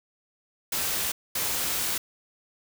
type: noise bursts at uneven times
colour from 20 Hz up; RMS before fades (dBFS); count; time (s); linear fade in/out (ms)
white; -28; 2; 0.72-1.12 / 1.35-1.98; 5
effects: none